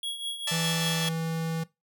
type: tone with tremolo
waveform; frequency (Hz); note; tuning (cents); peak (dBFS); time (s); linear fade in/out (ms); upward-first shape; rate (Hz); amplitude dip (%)
square; 3322; G#7; 0; -29; 0.03-1.09; 2; triangle; 5; 70
type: chord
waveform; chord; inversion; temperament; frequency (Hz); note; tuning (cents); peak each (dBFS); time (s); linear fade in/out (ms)
5% pulse; D suspended second; none; just; 587.3 / 660.7 / 881; D5 / E5 / A5; 0 / +4 / +2; -24 / -26 / -22; 0.47-1.09; 5
type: tone with pitch glide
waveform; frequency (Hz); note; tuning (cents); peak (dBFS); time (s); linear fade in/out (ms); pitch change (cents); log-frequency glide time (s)
square; 164.81 to 163.2; E3 to E3; 0 to -17; -29; 0.51-1.64; 10; -17; 0.73-1.14
effects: noise-tail reverb RT60 0.2 s tail -19 dB re dry